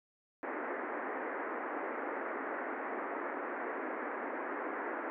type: band-pass noise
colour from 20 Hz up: pink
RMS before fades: -39 dBFS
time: 0.43-5.1 s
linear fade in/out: 0 ms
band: 270 to 2000 Hz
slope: 48 dB/octave
effects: none